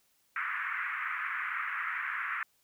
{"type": "band-pass noise", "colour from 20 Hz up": "pink", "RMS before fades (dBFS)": -35, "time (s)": [0.36, 2.43], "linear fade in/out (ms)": 2, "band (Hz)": [1200, 2200], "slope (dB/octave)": 48, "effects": ["white hiss -71 dBFS RMS until 2.63 s"]}